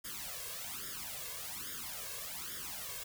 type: noise with flanger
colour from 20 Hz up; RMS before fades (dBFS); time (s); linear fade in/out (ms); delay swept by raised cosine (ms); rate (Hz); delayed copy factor
white; -43; 0.04-3.04; 10; 0.58 to 1.88; 1.2; +0.9
effects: none